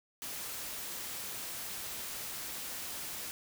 white noise, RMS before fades -41 dBFS, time 0.22-3.31 s, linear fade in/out 0 ms, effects none

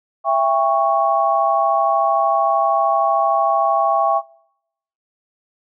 sine chord, C# diminished, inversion first, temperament just, 665.2 / 798.3 / 1108.7 Hz, E5 / G5 / C#6, +16 / +31 / 0 cents, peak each -18 dBFS, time 0.24-4.22 s, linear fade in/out 50 ms, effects noise-tail reverb RT60 0.8 s tail -25 dB re dry

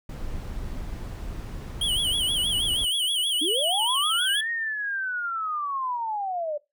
brown noise, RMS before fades -34 dBFS, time 0.09-2.85 s, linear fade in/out 5 ms
square tone with vibrato, 3136 Hz, G7, in tune, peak -23 dBFS, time 1.81-4.41 s, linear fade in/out 5 ms, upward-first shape sine, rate 6.3 Hz, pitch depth 130 cents each way
sine linear two-way sweep, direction up then down, 277.2 to 1873 to 576 Hz, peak -26 dBFS, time 3.41-6.58 s, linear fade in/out 10 ms, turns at 4.5 s
effects noise-tail reverb RT60 0.2 s tail -19 dB re dry

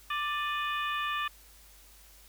harmonic tone with a mistuned harmonic, 589 Hz, D5, 5 cents sharp, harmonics 2 / 3 / 4 / 5 / 6, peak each -32 / -36 / -38 / -40 / -42 dBFS, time 0.1-1.28 s, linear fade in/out 5 ms, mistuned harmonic 4, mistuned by +81 cents, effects added 50 Hz sine -57 dBFS peak until 2.28 s + white hiss -57 dBFS RMS until 2.28 s

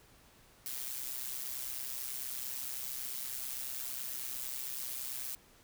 blue noise with amplitude modulation, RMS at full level -37 dBFS, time 0.66-5.35 s, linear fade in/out 0 ms, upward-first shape sine, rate 129 Hz, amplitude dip 70%, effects pink hiss -62 dBFS RMS until 5.63 s

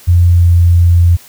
sine tone with pitch glide, 87.31 to 86.36 Hz, F2 to F2, 0 to -19 cents, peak -4 dBFS, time 0.07-1.17 s, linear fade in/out 20 ms, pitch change -19 cents, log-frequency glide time 0.26-0.48 s, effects white hiss -39 dBFS RMS until 1.28 s

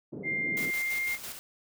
white band-pass noise, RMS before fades -40 dBFS, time 0.12-0.71 s, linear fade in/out 10 ms, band 130 to 420 Hz, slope 24 dB/octave
sine tone with pitch glide, 2100 to 2116 Hz, C7 to C7, +6 to +19 cents, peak -28 dBFS, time 0.23-1.18 s, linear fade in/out 50 ms, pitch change +13 cents, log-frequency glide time 0.72-1.02 s
white noise with tremolo, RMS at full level -39 dBFS, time 0.57-1.39 s, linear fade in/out 0 ms, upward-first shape square, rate 6 Hz, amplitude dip 45%
effects none

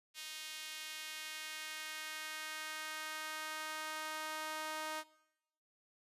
sawtooth tone with high-pass filter sweep, 311.1 Hz, D#4, in tune, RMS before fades -44 dBFS, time 0.14-5.04 s, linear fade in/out 50 ms, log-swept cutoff 3000 to 870 Hz, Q 1.2, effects noise-tail reverb RT60 0.9 s tail -21 dB re dry + resampled to 32000 Hz

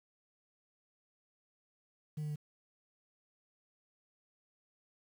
sine tone with pitch steps, 152.2 / 150.63 / 149.07 Hz, D#3 / D3 / D3, -38 / +44 / +26 cents, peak -33 dBFS, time 2.17-2.359 s, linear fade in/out 10 ms, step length 63 ms, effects tanh soft clip ceiling -35 dBFS + 10-bit

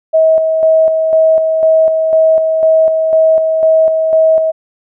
sine tone with tremolo, 640 Hz, D#5, 49 cents sharp, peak -5 dBFS, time 0.13-4.52 s, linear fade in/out 20 ms, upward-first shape square, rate 2 Hz, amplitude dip 40%, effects none

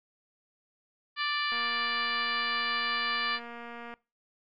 harmonic tone, 587.3 Hz, D5, in tune, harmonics 2 / 3 / 4 / 5 / 6 / 7 / 8, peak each -33 / -33 / -37 / -37 / -40 / -40 / -40 dBFS, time 1.16-3.4 s, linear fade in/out 50 ms
click train, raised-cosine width 0.5 ms, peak -29 dBFS, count 572, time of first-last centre 1.52-3.939 s, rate 236 Hz
effects noise-tail reverb RT60 0.3 s tail -23 dB re dry

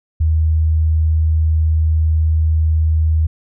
sine tone, 79.1 Hz, D#2, 29 cents sharp, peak -11 dBFS, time 0.2-3.27 s, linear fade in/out 10 ms, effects none

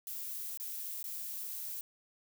violet noise with dropouts, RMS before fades -41 dBFS, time 0.07-1.81 s, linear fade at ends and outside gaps 1 ms, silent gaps 0.574-0.599 / 1.028-1.041 s, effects none

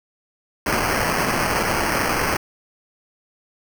white noise with sample-and-hold, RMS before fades -21 dBFS, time 0.66-2.37 s, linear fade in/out 5 ms, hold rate 3675 Hz, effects none

